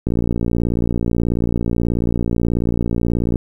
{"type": "click train", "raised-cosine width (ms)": 3, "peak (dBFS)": -6, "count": 193, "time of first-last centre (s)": [0.07, 3.358], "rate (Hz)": 58.4, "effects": ["8-bit"]}